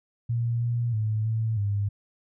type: tone with pitch steps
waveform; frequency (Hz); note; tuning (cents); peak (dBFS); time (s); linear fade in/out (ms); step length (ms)
sine; 117.6 / 118.9 / 108.4 / 111.6 / 101.5; A#2 / A#2 / A2 / A2 / G#2; +16 / +35 / -25 / +25 / -39; -23; 0.29-1.89; 10; 320
effects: none